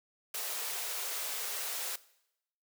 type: high-pass noise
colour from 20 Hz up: white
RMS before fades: -37 dBFS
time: 0.34-1.96 s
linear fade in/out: 5 ms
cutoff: 380 Hz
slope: 96 dB/octave
effects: noise-tail reverb RT60 0.8 s tail -19 dB re dry